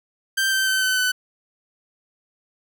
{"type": "tone with pitch steps", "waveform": "sawtooth", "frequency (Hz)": [1568, 1551.8, 1535.7, 1519.8, 1504.1], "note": ["G6", "G6", "G6", "F#6", "F#6"], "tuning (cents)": [0, -18, -36, 46, 28], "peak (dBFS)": -15, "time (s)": [0.37, 1.12], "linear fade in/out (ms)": 10, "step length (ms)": 150, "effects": []}